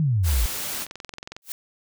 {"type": "exponential sweep", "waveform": "sine", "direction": "down", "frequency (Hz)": [164.81, 50.8], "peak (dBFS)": -18, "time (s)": [0, 0.46], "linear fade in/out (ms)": 0}
{"type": "noise", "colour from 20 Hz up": "white", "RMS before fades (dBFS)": -30, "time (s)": [0.23, 0.87], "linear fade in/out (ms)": 50}
{"type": "click train", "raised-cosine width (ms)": 0.2, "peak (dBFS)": -19, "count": 13, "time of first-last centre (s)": [0.82, 1.365], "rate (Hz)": 22}
{"type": "noise with exponential growth", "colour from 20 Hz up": "blue", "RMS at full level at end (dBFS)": -27, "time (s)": [1.42, 1.52], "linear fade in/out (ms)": 1, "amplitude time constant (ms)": 20}
{"effects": []}